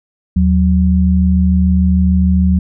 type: tone pair together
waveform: sine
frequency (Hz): 77.78 / 184.62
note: D#2 / F#3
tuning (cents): 0 / -4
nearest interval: octave + minor third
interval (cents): 1496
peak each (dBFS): -11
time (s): 0.36-2.59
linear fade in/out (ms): 5
effects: none